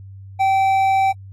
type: tone with hard clipping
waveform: sine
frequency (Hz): 774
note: G5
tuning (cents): -22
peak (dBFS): -15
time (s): 0.39-1.13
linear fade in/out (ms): 20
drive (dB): 6
effects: added 97 Hz sine -35 dBFS peak until 1.32 s + AAC 48 kbps